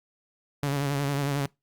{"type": "tone with vibrato", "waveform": "sawtooth", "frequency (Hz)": 141.2, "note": "C#3", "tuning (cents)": 32, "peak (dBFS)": -21, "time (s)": [0.63, 1.46], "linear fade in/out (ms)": 0, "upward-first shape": "sine", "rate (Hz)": 11, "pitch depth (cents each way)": 46, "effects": ["noise-tail reverb RT60 0.2 s tail -23 dB re dry", "Opus 48 kbps"]}